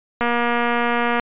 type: click train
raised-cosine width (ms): 0.5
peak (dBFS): -6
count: 236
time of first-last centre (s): 0.21-1.197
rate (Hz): 238
effects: resampled to 8000 Hz